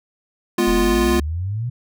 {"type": "chord", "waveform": "square", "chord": "F diminished", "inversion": "first", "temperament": "equal", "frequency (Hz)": [207.7, 246.9, 349.2], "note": ["Ab3", "Cb4", "F4"], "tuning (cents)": [0, 0, 0], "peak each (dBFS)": [-23, -22, -18], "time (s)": [0.58, 1.2], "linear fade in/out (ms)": 5}
{"type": "exponential sweep", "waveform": "sine", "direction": "up", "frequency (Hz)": [38, 126.6], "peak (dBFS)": -21, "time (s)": [0.67, 1.7], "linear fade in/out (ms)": 10}
{"effects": []}